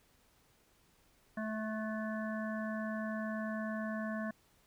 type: harmonic tone with a mistuned harmonic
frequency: 217.8 Hz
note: A3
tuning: 17 cents flat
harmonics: 1 / 3 / 5 / 7 / 8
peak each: -37 / -42 / -47 / -48 / -46 dBFS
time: 1.37-4.31 s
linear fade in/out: 5 ms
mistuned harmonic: 7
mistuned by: -30 cents
effects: pink hiss -69 dBFS RMS until 4.66 s